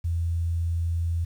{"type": "tone", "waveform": "sine", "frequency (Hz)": 84.2, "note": "E2", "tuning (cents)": 37, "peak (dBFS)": -23, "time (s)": [0.04, 1.25], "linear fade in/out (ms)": 10, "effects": ["9-bit"]}